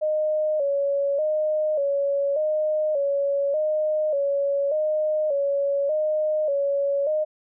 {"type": "tone with vibrato", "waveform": "sine", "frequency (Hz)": 587.3, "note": "D5", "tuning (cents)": 0, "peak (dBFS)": -20, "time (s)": [0.01, 7.25], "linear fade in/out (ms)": 20, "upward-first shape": "square", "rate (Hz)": 0.85, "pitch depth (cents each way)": 80, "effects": []}